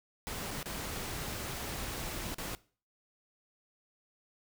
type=noise with dropouts; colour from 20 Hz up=pink; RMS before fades=-39 dBFS; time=0.27-2.55 s; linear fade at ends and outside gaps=0 ms; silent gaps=0.508-0.512 / 0.629-0.658 / 2.344-2.384 s; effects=noise-tail reverb RT60 0.4 s tail -20 dB re dry